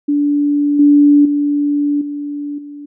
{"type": "tone with level steps", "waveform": "sine", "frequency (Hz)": 290, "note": "D4", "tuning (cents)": -22, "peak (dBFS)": [-11, -5, -12, -20, -28], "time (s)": [0.08, 2.86], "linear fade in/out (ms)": 10, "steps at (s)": [0.79, 1.25, 2.01, 2.58], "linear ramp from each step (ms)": 5, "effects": []}